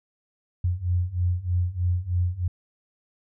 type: beating tone pair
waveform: sine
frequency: 87.31 / 90.51 Hz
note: F2 / F#2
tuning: 0 / -38 cents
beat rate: 3.2 Hz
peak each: -26 / -24 dBFS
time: 0.64-2.48 s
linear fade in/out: 5 ms
effects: none